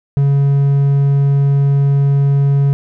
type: tone with hard clipping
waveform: triangle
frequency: 140 Hz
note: C#3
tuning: 18 cents sharp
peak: -10 dBFS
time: 0.17-2.73 s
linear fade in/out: 0 ms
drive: 6 dB
effects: none

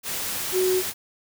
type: tone in noise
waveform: sine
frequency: 370.4 Hz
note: F#4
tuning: 2 cents sharp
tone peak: -19 dBFS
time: 0.52-0.83 s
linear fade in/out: 50 ms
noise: white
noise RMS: -29 dBFS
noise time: 0.03-0.94 s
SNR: +7 dB
effects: none

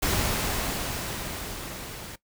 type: noise with level ramp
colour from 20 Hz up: pink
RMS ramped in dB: -25 to -40 dBFS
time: 0.02-2.16 s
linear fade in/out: 10 ms
effects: noise-tail reverb RT60 0.1 s tail -18 dB re dry

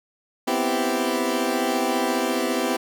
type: chord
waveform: 20% pulse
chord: C major seventh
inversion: third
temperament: equal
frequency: 246.9 / 261.6 / 329.6 / 392 Hz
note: B3 / C4 / E4 / G4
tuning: 0 / 0 / 0 / 0 cents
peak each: -22 dBFS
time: 0.47-2.77 s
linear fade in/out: 10 ms
effects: none

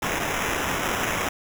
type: noise with sample-and-hold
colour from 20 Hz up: white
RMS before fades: -26 dBFS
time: 0.02-1.29 s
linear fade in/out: 5 ms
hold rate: 4410 Hz
effects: none

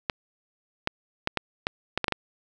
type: clicks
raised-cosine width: 0.3 ms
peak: -8 dBFS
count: 9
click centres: 0.098 / 0.874 / 1.274 / 1.373 / 1.669 / 1.976 / 2.043 / 2.082 / 2.123 s
effects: none

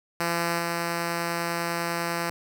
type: tone with level steps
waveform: 5% pulse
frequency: 170 Hz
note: F3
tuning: 46 cents flat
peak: -13 / -15 dBFS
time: 0.2-2.3 s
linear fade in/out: 2 ms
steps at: 0.58 s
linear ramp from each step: 20 ms
effects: none

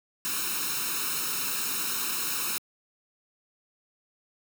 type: noise with comb filter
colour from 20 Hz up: white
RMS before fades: -30 dBFS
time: 0.25-2.58 s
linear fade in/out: 0 ms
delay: 0.75 ms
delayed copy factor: +0.8
effects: high-pass 200 Hz 12 dB/octave

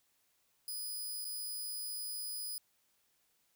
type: tone with dropouts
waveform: 5% pulse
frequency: 4978 Hz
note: D#8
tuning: in tune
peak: -32 dBFS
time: 0.68-2.58 s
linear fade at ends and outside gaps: 1 ms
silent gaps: 1.245-1.251 s
effects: white hiss -75 dBFS RMS until 3.55 s

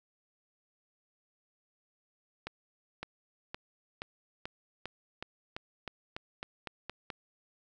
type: accelerating click train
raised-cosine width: 0.3 ms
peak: -22 dBFS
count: 14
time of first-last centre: 2.47-7.102 s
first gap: 560 ms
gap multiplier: 0.92
effects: none

